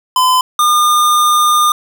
square tone pair in turn, 1018 / 1211 Hz, C6 / D#6, -48 / -47 cents, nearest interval minor third, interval 301 cents, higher second, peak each -9 dBFS, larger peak neither, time 0.16-0.41 / 0.59-1.72 s, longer second, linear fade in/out 2 ms, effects none

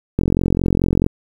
click train, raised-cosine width 3 ms, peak -3 dBFS, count 40, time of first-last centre 0.19-1.064 s, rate 44.6 Hz, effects 7-bit

